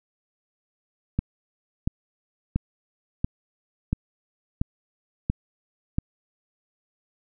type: click train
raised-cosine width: 5 ms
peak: -10 dBFS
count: 8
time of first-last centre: 1.19-5.985 s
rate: 1.46 Hz
effects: none